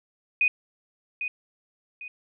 sine tone with echo, 2489 Hz, D#7, in tune, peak -18 dBFS, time 0.41-0.48 s, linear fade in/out 2 ms, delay 800 ms, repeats 2, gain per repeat -9 dB, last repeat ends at 2.08 s, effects none

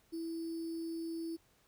sine tone with sample-and-hold, 329.6 Hz, E4, in tune, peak -37 dBFS, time 0.12-1.37 s, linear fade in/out 20 ms, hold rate 4900 Hz, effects pink hiss -70 dBFS RMS until 1.67 s

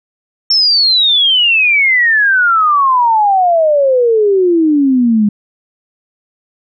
sine exponential sweep, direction down, 5460 to 203.3 Hz, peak -7 dBFS, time 0.5-5.29 s, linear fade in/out 5 ms, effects none

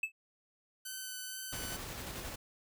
triangle tone with exponential decay, 2614 Hz, E7, 15 cents flat, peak -26 dBFS, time 0.03-0.12 s, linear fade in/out 5 ms, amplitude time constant 19 ms
5% pulse tone with vibrato, 1517 Hz, F#6, 43 cents sharp, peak -30 dBFS, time 0.85-1.77 s, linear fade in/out 10 ms, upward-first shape sine, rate 2.2 Hz, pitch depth 12 cents each way
pink noise with tremolo, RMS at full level -42 dBFS, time 1.52-2.36 s, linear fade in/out 10 ms, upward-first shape square, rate 11 Hz, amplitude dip 25%
effects none

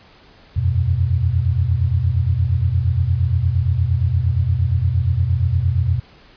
sine chord, E suspended second, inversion none, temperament equal with one note detuned, 83.9 / 92.5 / 123.47 Hz, E2 / F#2 / B2, +31 / 0 / 0 cents, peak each -19 dBFS, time 0.56-6 s, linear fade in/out 10 ms, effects pink hiss -48 dBFS RMS until 6.36 s + resampled to 11025 Hz

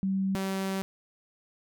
sine / sawtooth tone pair in turn, 192.4 / 192.4 Hz, G3 / G3, -32 / -32 cents, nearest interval unison, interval 0 cents, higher neither, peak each -25 dBFS, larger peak neither, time 0.03-0.35 / 0.35-0.82 s, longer second, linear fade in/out 0 ms, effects none

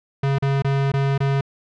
square tone with dropouts, 137.9 Hz, C#3, 9 cents flat, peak -18 dBFS, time 0.23-1.41 s, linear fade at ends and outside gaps 5 ms, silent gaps 0.385-0.423 / 0.622-0.645 / 0.919-0.937 / 1.179-1.203 s, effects low-pass 3000 Hz 12 dB/octave

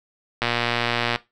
click train, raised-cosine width 0.3 ms, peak -5 dBFS, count 89, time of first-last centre 0.42-1.159 s, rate 119 Hz, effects noise-tail reverb RT60 0.2 s tail -17 dB re dry

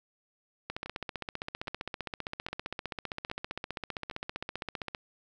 two click trains, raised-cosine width 0.3 ms, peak -19 / -24 dBFS, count 66 / 5, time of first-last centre 0.7-4.948 / 0.86-4.112 s, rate 15.3 / 1.23 Hz, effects none

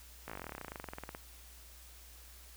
slowing click train, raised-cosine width 0.5 ms, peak -27 dBFS, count 27, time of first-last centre 0.28-1.149 s, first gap 17 ms, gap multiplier 1.05, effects added 60 Hz sine -55 dBFS peak until 2.56 s + white hiss -57 dBFS RMS until 2.56 s

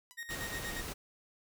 5% pulse tone with exponential decay, 989 Hz, B5, 2 cents sharp, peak -37 dBFS, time 0.11-0.19 s, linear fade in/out 0 ms, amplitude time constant 16 ms
40% pulse tone with tremolo, 1864.7 Hz, A#6, in tune, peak -38 dBFS, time 0.17-0.82 s, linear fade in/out 20 ms, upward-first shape square, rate 8.4 Hz, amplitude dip 65%
pink noise, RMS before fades -41 dBFS, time 0.29-0.94 s, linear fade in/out 20 ms
effects none

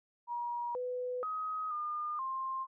sine tone with pitch steps, 955 / 498.6 / 1262 / 1212 / 1056 Hz, A#5 / B4 / D#6 / D#6 / C6, +42 / +16 / +24 / -46 / +16 cents, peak -34 dBFS, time 0.27-2.67 s, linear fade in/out 50 ms, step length 480 ms, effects none

